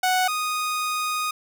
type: tone pair in turn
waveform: sawtooth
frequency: 740 / 1240.6 Hz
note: F#5 / D#6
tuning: 0 / -5 cents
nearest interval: major sixth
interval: 895 cents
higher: second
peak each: -15 / -20 dBFS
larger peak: first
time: 0.03-0.28 / 0.28-1.31 s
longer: second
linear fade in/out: 5 ms
effects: none